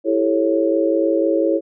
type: chord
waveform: sine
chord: A dominant seventh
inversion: second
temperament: just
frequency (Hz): 330 / 396 / 440 / 550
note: E4 / G4 / A4 / C#5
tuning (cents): +2 / +18 / 0 / -14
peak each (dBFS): -18 / -23 / -22 / -19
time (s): 0.04-1.61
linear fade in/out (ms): 50
effects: none